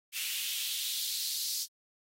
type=noise with high-pass filter sweep; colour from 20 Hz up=white; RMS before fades=-35 dBFS; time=0.12-1.67 s; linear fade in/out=50 ms; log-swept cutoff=2600 to 4900 Hz; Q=3; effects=AAC 48 kbps